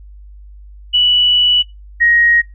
sine tone pair in turn, 2953 / 1882.1 Hz, F#7 / A#6, -4 / +16 cents, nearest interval minor sixth, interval 780 cents, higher first, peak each -8 dBFS, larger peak neither, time 0.93-1.63 / 2-2.42 s, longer first, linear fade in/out 20 ms, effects noise-tail reverb RT60 0.2 s tail -21 dB re dry + added 50 Hz sine -34 dBFS peak until 2.54 s

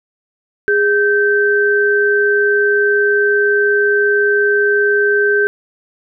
sine tone pair together, 411.3 / 1552.9 Hz, G#4 / G6, -17 / -17 cents, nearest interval octave + major seventh, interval 2300 cents, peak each -13 dBFS, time 0.68-5.47 s, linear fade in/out 0 ms, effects none

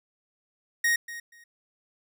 45% pulse tone with echo, 1871 Hz, A#6, 6 cents sharp, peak -21 dBFS, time 0.84-0.96 s, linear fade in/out 5 ms, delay 240 ms, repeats 2, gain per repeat -15 dB, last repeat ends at 1.44 s, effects none

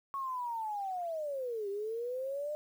sine linear two-way sweep, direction down then up, 1108.7 to 392 to 607 Hz, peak -34 dBFS, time 0.14-2.55 s, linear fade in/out 0 ms, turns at 1.69 s, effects 10-bit

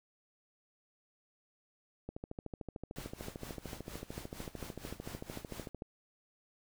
click train, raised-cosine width 2 ms, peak -28 dBFS, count 51, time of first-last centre 2.09-5.821 s, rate 13.4 Hz
pink noise with tremolo, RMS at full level -47 dBFS, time 2.96-5.69 s, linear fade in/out 0 ms, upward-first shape sine, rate 4.3 Hz, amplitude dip 80%
effects none

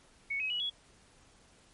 sine tone with pitch steps, 2217 / 2547 / 2925 / 3360 Hz, C#7 / D#7 / F#7 / G#7, 0 / +40 / -21 / +19 cents, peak -31 dBFS, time 0.3-0.7 s, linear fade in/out 10 ms, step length 100 ms, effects pink hiss -62 dBFS RMS until 1.73 s + MP3 48 kbps

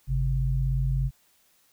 sine tone pair together, 50.17 / 133.4 Hz, G1 / C3, +41 / +34 cents, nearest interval octave + perfect fourth, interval 1693 cents, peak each -25 dBFS, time 0.07-1.11 s, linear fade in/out 50 ms, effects white hiss -64 dBFS RMS until 1.72 s

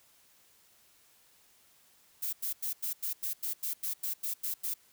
violet noise bursts, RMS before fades -34 dBFS, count 13, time 2.22-4.742 s, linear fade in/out 10 ms, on 110 ms, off 91 ms, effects white hiss -64 dBFS RMS until 4.92 s

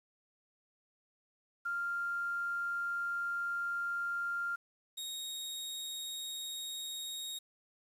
sine / sawtooth tone pair in turn, 1394 / 3753 Hz, F6 / A#7, -4 / +11 cents, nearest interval octave + perfect fourth, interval 1715 cents, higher second, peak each -33 / -36 dBFS, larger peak first, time 1.65-4.56 / 4.97-7.39 s, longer first, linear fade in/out 10 ms, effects resampled to 32000 Hz + 10-bit

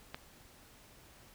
click, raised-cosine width 0.3 ms, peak -24 dBFS, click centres 0.145 s, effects pink hiss -59 dBFS RMS until 1.34 s

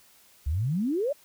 sine exponential sweep, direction up, 65.41 to 612 Hz, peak -24 dBFS, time 0.46-1.13 s, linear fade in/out 10 ms, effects white hiss -58 dBFS RMS until 1.24 s

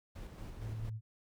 brown noise with tremolo, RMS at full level -45 dBFS, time 0.15-0.9 s, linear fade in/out 10 ms, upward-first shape square, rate 4.3 Hz, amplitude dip 30%
sine tone, 110 Hz, A2, in tune, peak -38 dBFS, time 0.58-1.01 s, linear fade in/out 50 ms
effects none

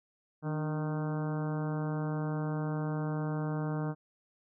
harmonic tone with a mistuned harmonic, 154.2 Hz, D#3, 15 cents flat, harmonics 1 / 2 / 3 / 4 / 5 / 6 / 7 / 8 / 9 / 10, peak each -32 / -38 / -42 / -44 / -46 / -48 / -49 / -50 / -51 / -52 dBFS, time 0.42-3.95 s, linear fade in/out 50 ms, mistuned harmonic 2, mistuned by -54 cents, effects none

